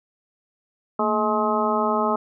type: harmonic tone with a mistuned harmonic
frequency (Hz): 212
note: G#3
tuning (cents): +36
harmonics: 1 / 2 / 3 / 4 / 5 / 6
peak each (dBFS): -26 / -26 / -26 / -26 / -26 / -26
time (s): 0.99-2.16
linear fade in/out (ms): 5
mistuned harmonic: 1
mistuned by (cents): +120
effects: none